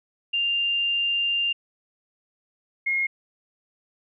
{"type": "tone pair in turn", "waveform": "sine", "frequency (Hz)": [2794, 2149], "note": ["F7", "C7"], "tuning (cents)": [0, 46], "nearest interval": "perfect fourth", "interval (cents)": 454, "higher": "first", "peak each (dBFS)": -21, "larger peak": "neither", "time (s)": [[0.33, 1.53], [2.86, 3.07]], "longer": "first", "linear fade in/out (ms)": 10, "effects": []}